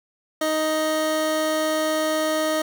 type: tone pair together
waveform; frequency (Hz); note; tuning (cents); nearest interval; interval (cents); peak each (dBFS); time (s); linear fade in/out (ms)
25% pulse; 312 / 624; D#4 / D#5; +5 / +5; octave; 1200; -21 / -21; 0.41-2.62; 5
effects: none